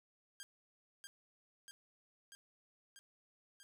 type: tone with echo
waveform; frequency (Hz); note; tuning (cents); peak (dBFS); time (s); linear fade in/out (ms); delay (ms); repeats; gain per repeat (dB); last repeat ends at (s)
10% pulse; 1604; G6; +39; -39; 0.4-0.43; 0; 640; 5; -2; 3.63
effects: none